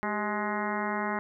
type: harmonic tone with a mistuned harmonic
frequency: 210 Hz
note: G#3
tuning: 19 cents sharp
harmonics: 1 / 2 / 3 / 4 / 5 / 6 / 7 / 8 / 9 / 10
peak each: -34 / -37 / -38 / -35 / -36 / -39 / -39 / -43 / -38 / -43 dBFS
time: 0.03-1.19 s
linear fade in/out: 0 ms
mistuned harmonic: 2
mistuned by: -87 cents
effects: none